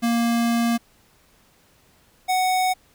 square tone pair in turn, 233.8 / 742.3 Hz, A#3 / F#5, +5 / +5 cents, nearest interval octave + minor sixth, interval 2000 cents, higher second, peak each -19 dBFS, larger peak neither, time 0.02-0.78 / 2.28-2.74 s, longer first, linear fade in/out 20 ms, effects pink hiss -58 dBFS RMS until 2.94 s

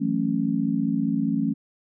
sine chord, F# minor seventh, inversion third, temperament equal with one note detuned, 164.81 / 185 / 220 / 275 Hz, E3 / F#3 / A3 / C#4, 0 / 0 / 0 / -14 cents, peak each -29 / -29 / -25 / -25 dBFS, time 0-1.54 s, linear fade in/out 20 ms, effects none

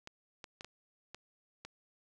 clicks, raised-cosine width 0.2 ms, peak -28 dBFS, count 6, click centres 0.074 / 0.442 / 0.609 / 0.646 / 1.146 / 1.65 s, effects none

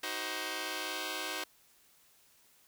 5% pulse chord, C diminished, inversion first, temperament just, 314 / 376.7 / 523.3 Hz, Eb4 / Gb4 / C5, +16 / +31 / 0 cents, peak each -29 dBFS, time 0.03-1.44 s, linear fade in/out 5 ms, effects white hiss -65 dBFS RMS until 2.67 s

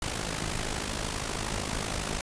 pink noise with amplitude modulation, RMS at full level -29 dBFS, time 0.02-2.21 s, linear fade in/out 2 ms, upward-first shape sine, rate 52.7 Hz, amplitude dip 70%, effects resampled to 22050 Hz

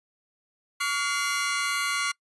sawtooth tone cluster, 1133 / 1416 / 2064 Hz, C#6 / F6 / C7, +37 / +23 / -24 cents, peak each -26 dBFS, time 0.8-2.12 s, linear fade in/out 10 ms, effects noise-tail reverb RT60 0.1 s tail -25 dB re dry + resampled to 24000 Hz

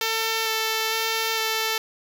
5% pulse tone with vibrato, 445.3 Hz, A4, 21 cents sharp, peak -11 dBFS, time 0.01-1.78 s, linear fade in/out 2 ms, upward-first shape square, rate 1.1 Hz, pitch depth 10 cents each way, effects none

